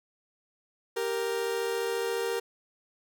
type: tone pair together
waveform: 40% pulse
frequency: 392 / 466.5 Hz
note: G4 / A#4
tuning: 0 / +1 cents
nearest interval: minor third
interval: 301 cents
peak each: -32 / -29 dBFS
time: 0.96-2.4 s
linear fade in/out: 10 ms
effects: none